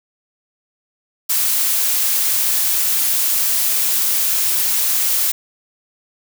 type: noise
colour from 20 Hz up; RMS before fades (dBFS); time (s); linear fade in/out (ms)
blue; -17; 1.29-5.32; 10
effects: none